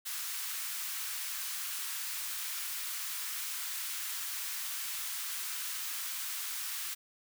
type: high-pass noise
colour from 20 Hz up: white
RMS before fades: -38 dBFS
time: 0.05-6.95 s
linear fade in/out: 20 ms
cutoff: 1100 Hz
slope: 24 dB/octave
effects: none